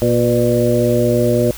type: harmonic tone with a mistuned harmonic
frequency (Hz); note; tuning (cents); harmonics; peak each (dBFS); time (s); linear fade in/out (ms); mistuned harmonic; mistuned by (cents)
119.3; A#2; +41; 1 / 2 / 3 / 4 / 5; -18 / -18 / -18 / -18 / -18; 0.02-1.51; 0; 4; +56
effects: added 50 Hz sine -33 dBFS peak until 1.57 s + white hiss -34 dBFS RMS until 1.57 s